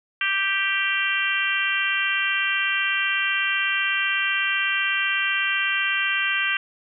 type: harmonic tone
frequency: 392 Hz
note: G4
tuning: in tune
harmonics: 3 / 4 / 5 / 6 / 7 / 8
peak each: -32 / -25 / -28 / -28 / -26 / -30 dBFS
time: 0.21-6.57 s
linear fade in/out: 2 ms
effects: none